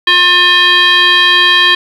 sine tone with frequency modulation, 2494 Hz, D#7, 3 cents sharp, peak -4 dBFS, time 0.07-1.75 s, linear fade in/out 5 ms, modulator 713 Hz, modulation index 1.9, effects tanh soft clip ceiling 0 dBFS + 7-bit

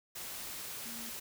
sine tone in noise, 231.6 Hz, A#3, 11 cents flat, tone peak -48 dBFS, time 0.85-1.1 s, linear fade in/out 10 ms, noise white, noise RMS -43 dBFS, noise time 0.15-1.2 s, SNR -8 dB, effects none

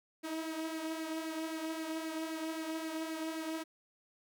sawtooth tone with flanger, 320 Hz, D#4, 49 cents sharp, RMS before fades -39 dBFS, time 0.23-3.64 s, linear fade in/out 20 ms, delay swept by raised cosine 0.42 to 3.52 ms, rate 3.8 Hz, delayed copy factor +0.5, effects none

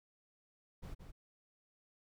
brown noise with echo, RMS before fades -45 dBFS, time 0.82-0.95 s, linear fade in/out 20 ms, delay 170 ms, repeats 1, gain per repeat -6 dB, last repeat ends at 1.12 s, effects none

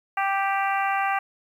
harmonic tone, 392.4 Hz, G4, 2 cents sharp, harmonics 2 / 3 / 4 / 5 / 6 / 7, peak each -24 / -28 / -30 / -32 / -34 / -35 dBFS, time 0.17-1.19 s, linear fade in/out 5 ms, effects 9-bit

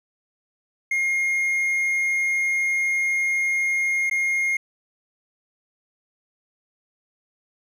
triangle tone with dropouts, 2136 Hz, C7, 35 cents sharp, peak -18 dBFS, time 0.91-4.57 s, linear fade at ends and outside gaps 5 ms, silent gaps 4.098-4.111 s, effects none

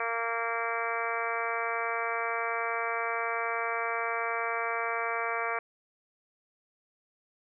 harmonic tone, 230.6 Hz, A#3, 19 cents flat, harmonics 2 / 3 / 4 / 5 / 6 / 7 / 8 / 9 / 10, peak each -37 / -36 / -39 / -35 / -37 / -39 / -41 / -41 / -37 dBFS, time 0-5.59 s, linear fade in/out 2 ms, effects none

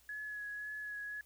sine tone with vibrato, 1688 Hz, G#6, 28 cents sharp, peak -40 dBFS, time 0.09-1.21 s, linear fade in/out 2 ms, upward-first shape sine, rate 1.9 Hz, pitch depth 18 cents each way, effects added 60 Hz sine -70 dBFS peak until 1.25 s + white hiss -67 dBFS RMS until 1.25 s

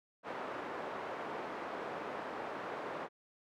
pink band-pass noise, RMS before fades -42 dBFS, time 0.23-3.09 s, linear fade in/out 50 ms, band 420 to 1300 Hz, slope 12 dB/octave, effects none

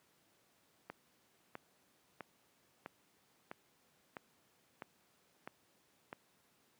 click train, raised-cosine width 0.5 ms, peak -29 dBFS, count 9, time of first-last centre 0.9-6.129 s, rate 1.53 Hz, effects pink hiss -72 dBFS RMS until 6.79 s + high-pass 150 Hz 12 dB/octave

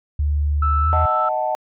sine tone with pitch glide, 73.5 to 80.62 Hz, D2 to E2, +2 to -38 cents, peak -16 dBFS, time 0.19-1.06 s, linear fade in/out 5 ms, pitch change +160 cents, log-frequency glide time 0.81-0.91 s
sine tone, 1318.5 Hz, E6, in tune, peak -18 dBFS, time 0.62-1.29 s, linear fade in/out 5 ms
sine chord, D# diminished, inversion none, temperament equal, 622.3 / 740 / 880 Hz, D#5 / F#5 / A5, 0 / 0 / 0 cents, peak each -23 dBFS, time 0.93-1.55 s, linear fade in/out 0 ms
effects tanh soft clip ceiling -5 dBFS

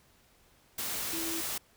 sine tone in noise, 329.6 Hz, E4, in tune, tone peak -37 dBFS, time 1.13-1.41 s, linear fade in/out 5 ms, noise white, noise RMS -35 dBFS, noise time 0.78-1.58 s, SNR -5 dB, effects pink hiss -64 dBFS RMS until 1.76 s

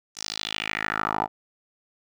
10% pulse tone with band-pass filter sweep, 53.3 Hz, G#1, 46 cents sharp, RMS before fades -29 dBFS, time 0.15-1.28 s, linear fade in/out 50 ms, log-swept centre 6300 to 810 Hz, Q 3.4, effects none

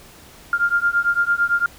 sine beating tone pair, 1396.9 / 1405.8 Hz, F6 / F6, 0 / +11 cents, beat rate 8.9 Hz, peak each -19 dBFS, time 0.53-1.66 s, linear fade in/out 2 ms, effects pink hiss -45 dBFS RMS until 1.78 s

